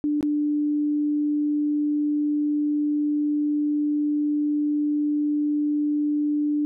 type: tone with dropouts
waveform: sine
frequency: 296 Hz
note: D4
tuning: 14 cents sharp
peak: -20 dBFS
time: 0.04-6.65 s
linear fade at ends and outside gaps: 0 ms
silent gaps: 0.209-0.228 s
effects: none